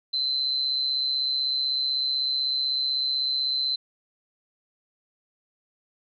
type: tone with amplitude modulation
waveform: sine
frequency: 4064 Hz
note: B7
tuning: 49 cents sharp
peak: -20 dBFS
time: 0.13-3.76 s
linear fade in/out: 10 ms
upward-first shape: sine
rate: 136 Hz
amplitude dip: 65%
effects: none